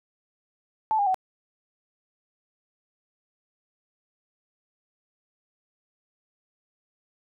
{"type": "tone with pitch steps", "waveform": "sine", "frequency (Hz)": [873, 809.8, 751.3], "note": ["A5", "G#5", "F#5"], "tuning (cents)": [-14, -44, 26], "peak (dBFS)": -20, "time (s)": [0.91, 1.144], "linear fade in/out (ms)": 0, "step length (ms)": 78, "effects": []}